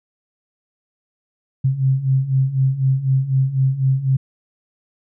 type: beating tone pair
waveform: sine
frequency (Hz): 130.81 / 134.81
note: C3 / C#3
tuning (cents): 0 / -48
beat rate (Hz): 4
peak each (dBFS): -20 / -16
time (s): 1.64-4.17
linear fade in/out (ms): 10
effects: none